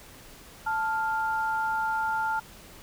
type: tone pair together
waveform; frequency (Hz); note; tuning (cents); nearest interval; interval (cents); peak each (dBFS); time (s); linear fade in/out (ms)
sine; 880 / 1396.9; A5 / F6; 0 / 0; minor sixth; 800; -27 / -29; 0.66-2.4; 10
effects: pink hiss -49 dBFS RMS until 2.82 s